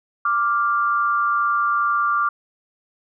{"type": "tone pair together", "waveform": "sine", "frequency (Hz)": [1175, 1397.3], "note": ["D6", "F6"], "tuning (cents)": [1, 0], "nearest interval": "minor third", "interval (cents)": 299, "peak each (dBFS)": [-18, -22], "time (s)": [0.25, 2.29], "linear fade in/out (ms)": 5, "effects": []}